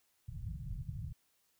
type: low-pass noise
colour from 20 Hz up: white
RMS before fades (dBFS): -42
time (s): 0.28-1.13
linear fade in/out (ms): 10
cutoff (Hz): 150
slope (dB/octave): 48
effects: white hiss -75 dBFS RMS until 1.59 s